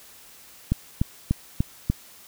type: click train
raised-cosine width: 5 ms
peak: -8 dBFS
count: 5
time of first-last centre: 0.72-1.9 s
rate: 3.39 Hz
effects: white hiss -49 dBFS RMS until 2.27 s